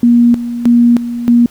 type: tone with tremolo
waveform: sine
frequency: 238.1 Hz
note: A#3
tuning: 37 cents sharp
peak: -4 dBFS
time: 0.03-1.46 s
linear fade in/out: 2 ms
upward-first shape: square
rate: 1.6 Hz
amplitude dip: 75%
effects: pink hiss -43 dBFS RMS until 1.5 s